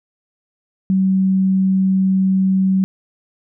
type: tone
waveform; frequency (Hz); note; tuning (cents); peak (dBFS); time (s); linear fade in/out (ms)
sine; 190.1; F#3; +47; -12; 0.9-2.84; 0
effects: none